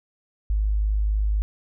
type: tone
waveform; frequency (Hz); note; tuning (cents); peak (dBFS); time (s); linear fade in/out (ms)
sine; 51.91; G#1; 0; -19; 0.5-1.42; 0
effects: none